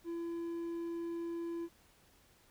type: tone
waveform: triangle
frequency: 337.6 Hz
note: E4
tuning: 41 cents sharp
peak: -35 dBFS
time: 0.04-1.69 s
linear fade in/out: 50 ms
effects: pink hiss -66 dBFS RMS until 2.5 s